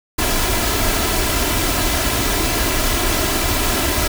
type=noise with comb filter; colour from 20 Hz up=pink; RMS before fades=-18 dBFS; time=0.18-4.08 s; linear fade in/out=10 ms; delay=3 ms; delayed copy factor=+0.55; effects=none